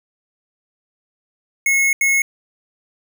square tone bursts at uneven times, 2178 Hz, C#7, 31 cents flat, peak -14 dBFS, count 2, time 1.66-1.93 / 2.01-2.22 s, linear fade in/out 2 ms, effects none

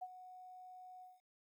sine tone with ADSR envelope, 736 Hz, F#5, 9 cents flat, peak -40 dBFS, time 0.01-1.21 s, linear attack 16 ms, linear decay 44 ms, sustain -12 dB, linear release 190 ms, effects 13-bit

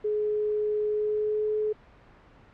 sine tone with pitch glide, 422.4 to 427.3 Hz, G#4 to G#4, +29 to +49 cents, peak -24 dBFS, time 0.04-1.73 s, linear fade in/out 10 ms, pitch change +20 cents, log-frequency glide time 0.91-1.56 s, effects pink hiss -54 dBFS RMS until 2.53 s + low-pass 2000 Hz 12 dB/octave

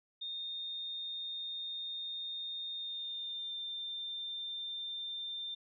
sine tone with pitch glide, 3663 to 3590 Hz, A#7 to A7, -31 to +34 cents, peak -38 dBFS, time 0.21-5.55 s, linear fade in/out 10 ms, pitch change -35 cents, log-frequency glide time 2.74-3.56 s, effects none

